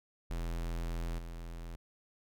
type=tone with level steps; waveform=square; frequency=42.06 Hz; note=E1; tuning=36 cents sharp; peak=-35 / -42 dBFS; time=0.3-1.76 s; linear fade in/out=10 ms; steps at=1.18 s; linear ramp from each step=10 ms; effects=none